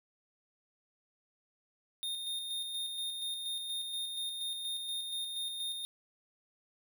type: tone with tremolo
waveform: square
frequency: 3663 Hz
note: A#7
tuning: 31 cents flat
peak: -35 dBFS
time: 2.03-5.85 s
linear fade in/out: 0 ms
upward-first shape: square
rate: 4.2 Hz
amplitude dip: 35%
effects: 12-bit